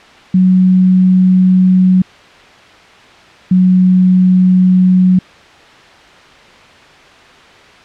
sine tone pair in turn, 185 / 184 Hz, F#3 / F#3, 0 / -9 cents, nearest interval unison, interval 9 cents, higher first, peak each -5 dBFS, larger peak neither, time 0.34-2.02 / 3.51-5.19 s, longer neither, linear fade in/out 5 ms, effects white hiss -39 dBFS RMS until 7.84 s + low-pass 3000 Hz 12 dB/octave

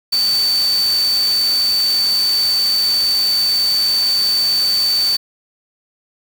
sine tone in noise, 4549 Hz, C#8, 44 cents sharp, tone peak -13 dBFS, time 0.12-5.17 s, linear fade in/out 10 ms, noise white, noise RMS -27 dBFS, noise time 0.12-5.17 s, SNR +11 dB, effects none

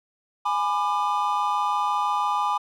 triangle chord, G# diminished, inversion none, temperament just, 830.6 / 996.7 / 1196.1 Hz, G#5 / B5 / D6, 0 / +16 / +31 cents, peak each -24 dBFS, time 0.45-2.58 s, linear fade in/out 10 ms, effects none

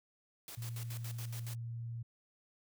white noise with tremolo, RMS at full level -48 dBFS, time 0.48-1.55 s, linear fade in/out 0 ms, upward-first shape square, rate 7.1 Hz, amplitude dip 80%
sine tone, 116.54 Hz, A#2, in tune, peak -39 dBFS, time 0.57-2.03 s, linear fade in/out 10 ms
effects none

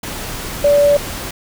sine tone in noise, 577 Hz, D5, 31 cents flat, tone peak -8 dBFS, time 0.64-0.97 s, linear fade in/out 5 ms, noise pink, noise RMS -26 dBFS, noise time 0.03-1.31 s, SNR +15 dB, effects none

